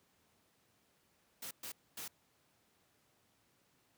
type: noise bursts at uneven times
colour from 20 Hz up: white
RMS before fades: -45 dBFS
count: 3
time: 1.42-1.51 / 1.63-1.72 / 1.97-2.08 s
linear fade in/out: 5 ms
effects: pink hiss -73 dBFS RMS until 3.97 s + high-pass 100 Hz 12 dB/octave